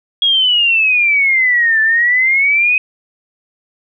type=exponential two-way sweep; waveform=sine; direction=down then up; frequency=3322 to 1750 to 2532 Hz; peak=-9 dBFS; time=0.22-2.78 s; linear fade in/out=2 ms; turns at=1.81 s; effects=none